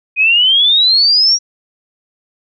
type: exponential sweep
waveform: sine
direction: up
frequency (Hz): 2473 to 5740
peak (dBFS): -7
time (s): 0.16-1.39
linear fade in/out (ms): 50
effects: none